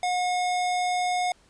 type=tone; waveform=square; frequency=723 Hz; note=F#5; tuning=40 cents flat; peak=-24 dBFS; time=0.03-1.32 s; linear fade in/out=2 ms; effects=pink hiss -60 dBFS RMS until 1.49 s + resampled to 22050 Hz